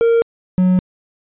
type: tone pair in turn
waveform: triangle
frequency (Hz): 462.6 / 183.58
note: A#4 / F#3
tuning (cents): -13 / -13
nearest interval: octave + major third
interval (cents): 1600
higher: first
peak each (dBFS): -8 / -8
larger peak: neither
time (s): 0.01-0.22 / 0.58-0.79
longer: neither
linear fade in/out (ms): 0
effects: resampled to 8000 Hz